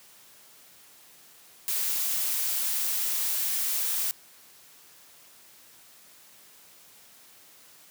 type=noise; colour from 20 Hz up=blue; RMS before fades=-28 dBFS; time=1.68-4.11 s; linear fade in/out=0 ms; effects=white hiss -54 dBFS RMS until 7.9 s + high-pass 100 Hz 12 dB/octave